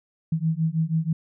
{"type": "beating tone pair", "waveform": "sine", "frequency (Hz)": [158.1, 164.3], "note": ["D#3", "E3"], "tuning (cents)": [28, -5], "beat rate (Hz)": 6.2, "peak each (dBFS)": -24, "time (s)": [0.32, 1.13], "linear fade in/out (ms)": 5, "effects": []}